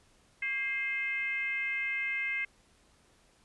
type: tone with frequency modulation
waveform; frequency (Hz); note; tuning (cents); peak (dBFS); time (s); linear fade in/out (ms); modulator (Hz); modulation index
sine; 2100; C7; +6; -30; 0.42-2.45; 5; 481; 0.72
effects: pink hiss -65 dBFS RMS until 3.44 s + resampled to 24000 Hz